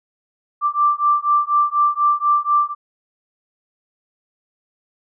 sine beating tone pair, 1174.7 / 1178.8 Hz, D6 / D6, 0 / +6 cents, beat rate 4.1 Hz, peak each -17 dBFS, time 0.61-2.75 s, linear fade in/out 50 ms, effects none

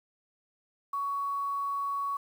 sine tone with quantisation, 1120 Hz, C#6, 18 cents sharp, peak -29 dBFS, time 0.93-2.17 s, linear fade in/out 5 ms, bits 9, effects none

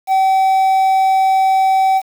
triangle tone with quantisation, 766 Hz, G5, 40 cents flat, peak -8 dBFS, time 0.07-2.02 s, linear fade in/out 50 ms, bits 6, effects none

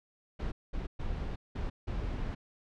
brown noise bursts at uneven times, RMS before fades -35 dBFS, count 5, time 0.39-0.52 / 0.73-0.87 / 0.99-1.36 / 1.55-1.7 / 1.87-2.35 s, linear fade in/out 10 ms, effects low-pass 4000 Hz 12 dB/octave

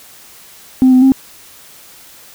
sine tone with pitch steps, 258.6 / 255.3 / 266 Hz, C4 / C4 / C4, -20 / -42 / +29 cents, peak -3 dBFS, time 0.82-1.12 s, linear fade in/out 0 ms, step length 100 ms, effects tanh soft clip ceiling -2 dBFS + white hiss -40 dBFS RMS until 2.34 s

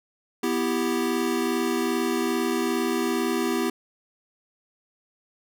square chord, E minor, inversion second, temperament equal, 246.9 / 329.6 / 392 Hz, B3 / E4 / G4, 0 / 0 / 0 cents, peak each -28 dBFS, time 0.43-3.7 s, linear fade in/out 5 ms, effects none

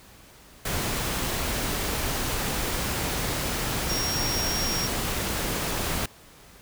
sine tone in noise, 5588 Hz, F8, in tune, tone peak -28 dBFS, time 3.89-4.87 s, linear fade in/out 5 ms, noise pink, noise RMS -28 dBFS, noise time 0.65-6.06 s, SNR -3 dB, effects pink hiss -51 dBFS RMS until 6.61 s

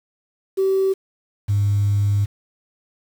sine tone pair in turn, 384.5 / 101.84 Hz, G4 / G#2, -33 / -33 cents, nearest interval octave + major seventh, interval 2300 cents, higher first, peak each -14 dBFS, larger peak neither, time 0.57-0.94 / 1.48-2.26 s, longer second, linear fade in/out 20 ms, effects tanh soft clip ceiling -12 dBFS + 7-bit

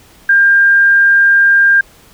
sine tone, 1600 Hz, G6, 35 cents sharp, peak -5 dBFS, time 0.29-1.81 s, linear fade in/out 5 ms, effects pink hiss -44 dBFS RMS until 2.13 s

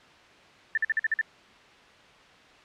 sine tone bursts, 1777 Hz, A6, 17 cents sharp, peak -21 dBFS, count 7, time 0.75-1.213 s, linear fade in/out 2 ms, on 25 ms, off 48 ms, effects white hiss -53 dBFS RMS until 2.64 s + low-pass 3000 Hz 12 dB/octave

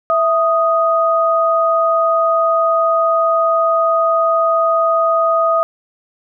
sine tone pair together, 659.3 / 1244.6 Hz, E5 / D#6, 0 / 0 cents, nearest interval major seventh, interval 1100 cents, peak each -14 dBFS, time 0.1-5.63 s, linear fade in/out 0 ms, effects none

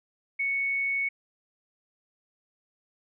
sine tone, 2217 Hz, C#7, in tune, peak -25 dBFS, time 0.39-1.09 s, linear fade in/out 10 ms, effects none

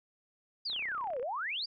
sine exponential two-way sweep, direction down then up, 5010 to 466.2 to 5010 Hz, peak -33 dBFS, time 0.65-1.66 s, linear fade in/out 10 ms, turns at 1.2 s
click train, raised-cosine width 0.5 ms, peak -36 dBFS, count 18, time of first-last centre 0.7-1.228 s, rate 32.2 Hz
effects none

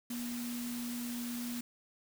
sine tone in noise, 240.5 Hz, B3, 46 cents flat, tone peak -37 dBFS, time 0.1-1.61 s, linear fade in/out 5 ms, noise white, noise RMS -45 dBFS, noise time 0.1-1.61 s, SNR +5 dB, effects none

